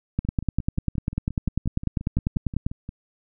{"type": "two click trains", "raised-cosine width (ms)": 5, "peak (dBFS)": [-21, -10], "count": [16, 26], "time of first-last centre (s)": [[0.25, 2.891], [0.19, 2.665]], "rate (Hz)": [5.68, 10.1], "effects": []}